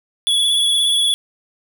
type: tone with vibrato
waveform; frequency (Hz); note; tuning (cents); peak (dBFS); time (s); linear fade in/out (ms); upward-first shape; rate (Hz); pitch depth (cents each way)
square; 3400; G#7; +40; -14; 0.27-1.14; 0; triangle; 17; 39
effects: none